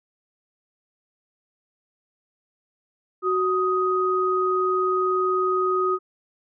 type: tone pair together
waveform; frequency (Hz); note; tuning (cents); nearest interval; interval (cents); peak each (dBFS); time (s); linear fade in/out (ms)
sine; 372.1 / 1250.4; F#4 / D#6; +10 / +8; octave + major sixth; 2098; -22; 3.22-5.99; 50
effects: none